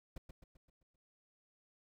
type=noise with echo; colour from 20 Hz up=brown; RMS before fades=-44 dBFS; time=0.16-0.18 s; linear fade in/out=5 ms; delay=130 ms; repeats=6; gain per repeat=-6 dB; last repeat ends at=0.96 s; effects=none